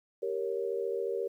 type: chord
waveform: sine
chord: G diminished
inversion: none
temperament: equal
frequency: 392 / 466.2 / 554.4 Hz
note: G4 / Bb4 / Db5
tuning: 0 / 0 / 0 cents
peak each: -34 / -33 / -38 dBFS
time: 0.22-1.28 s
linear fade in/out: 10 ms
effects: 11-bit